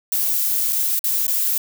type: noise with dropouts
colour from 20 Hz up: violet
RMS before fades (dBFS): -20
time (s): 0.12-1.58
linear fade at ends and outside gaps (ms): 2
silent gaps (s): 0.725-0.728 / 0.992-1.041 / 1.268-1.279
effects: none